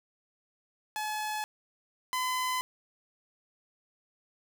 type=tone pair in turn; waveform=sawtooth; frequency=854 / 1015.6 Hz; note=G#5 / B5; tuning=+48 / +48 cents; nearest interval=minor third; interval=300 cents; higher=second; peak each=-28 / -25 dBFS; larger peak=second; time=0.96-1.44 / 2.13-2.61 s; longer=neither; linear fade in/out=0 ms; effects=none